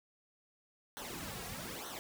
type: noise with flanger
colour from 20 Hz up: pink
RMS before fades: -44 dBFS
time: 0.97-1.99 s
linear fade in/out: 0 ms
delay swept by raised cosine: 0.41 to 3.41 ms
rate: 1.1 Hz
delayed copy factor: -0.8
effects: none